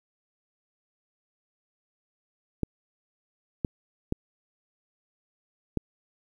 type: clicks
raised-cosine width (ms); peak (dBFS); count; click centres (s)
3; -13; 4; 2.633 / 3.648 / 4.124 / 5.773
effects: 9-bit